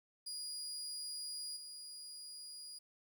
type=tone with level steps; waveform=30% pulse; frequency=4877 Hz; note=D#8; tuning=35 cents flat; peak=-39 / -45 dBFS; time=0.26-2.79 s; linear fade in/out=10 ms; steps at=1.56 s; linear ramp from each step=10 ms; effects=12-bit